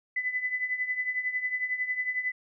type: tone with tremolo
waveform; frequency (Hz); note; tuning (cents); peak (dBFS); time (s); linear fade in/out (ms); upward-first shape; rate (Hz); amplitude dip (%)
sine; 2004; B6; +25; -24; 0.16-2.32; 5; triangle; 11; 80
effects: none